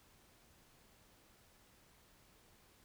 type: silence
effects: pink hiss -67 dBFS RMS until 2.84 s